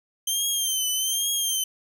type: tone with vibrato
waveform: 15% pulse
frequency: 3136 Hz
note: G7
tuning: in tune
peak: -16 dBFS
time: 0.27-1.64 s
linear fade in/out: 5 ms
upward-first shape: triangle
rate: 1.2 Hz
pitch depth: 85 cents each way
effects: none